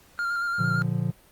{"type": "tone with vibrato", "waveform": "triangle", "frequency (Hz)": 1396.9, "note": "F6", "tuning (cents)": 0, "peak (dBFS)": -23, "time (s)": [0.19, 0.82], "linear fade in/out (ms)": 0, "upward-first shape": "square", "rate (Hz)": 8.8, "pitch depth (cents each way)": 18}
{"type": "chord", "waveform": "triangle", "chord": "Bb major", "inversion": "none", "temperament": "just", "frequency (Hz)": [116.54, 145.68, 174.81], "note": ["Bb2", "D3", "F3"], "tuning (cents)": [0, -14, 2], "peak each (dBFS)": -26, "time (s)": [0.58, 1.12], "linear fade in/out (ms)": 20}
{"effects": ["pink hiss -56 dBFS RMS until 1.31 s", "Opus 48 kbps"]}